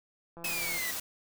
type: click train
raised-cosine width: 1 ms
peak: -34 dBFS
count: 70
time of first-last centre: 0.37-0.778 s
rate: 169 Hz
type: exponential sweep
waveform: 40% pulse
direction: down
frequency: 2613 to 1931 Hz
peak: -33 dBFS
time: 0.44-0.91 s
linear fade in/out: 5 ms
type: noise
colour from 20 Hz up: white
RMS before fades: -36 dBFS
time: 0.44-1 s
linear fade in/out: 5 ms
effects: none